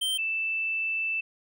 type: tone pair in turn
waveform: square / sine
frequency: 3129 / 2647 Hz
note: G7 / E7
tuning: -4 / +7 cents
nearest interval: minor third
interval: 289 cents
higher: first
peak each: -26 dBFS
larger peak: neither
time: 0.01-0.18 / 0.18-1.21 s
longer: second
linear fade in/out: 10 ms
effects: none